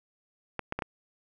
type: clicks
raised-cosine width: 0.5 ms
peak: -16 dBFS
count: 4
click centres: 0.593 / 0.724 / 0.79 / 0.822 s
effects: none